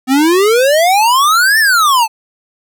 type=exponential two-way sweep; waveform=square; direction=up then down; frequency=251.9 to 1824 to 854 Hz; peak=-8 dBFS; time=0.07-2.08 s; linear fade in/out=50 ms; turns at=1.59 s; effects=none